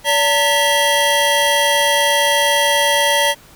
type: tone cluster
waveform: square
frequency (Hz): 574 / 908 / 1958 / 3243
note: D5 / A#5 / B6 / G#7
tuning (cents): -40 / -46 / -15 / -42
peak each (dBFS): -19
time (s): 0.04-3.35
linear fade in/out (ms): 50
effects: pink hiss -45 dBFS RMS until 3.55 s